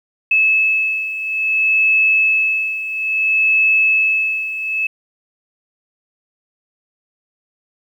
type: beating tone pair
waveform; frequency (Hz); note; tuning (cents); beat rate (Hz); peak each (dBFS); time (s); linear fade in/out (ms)
sine; 2601 / 2601.59; E7 / E7; -24 / -23; 0.59; -14 / -19; 0.31-4.87; 5
effects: 8-bit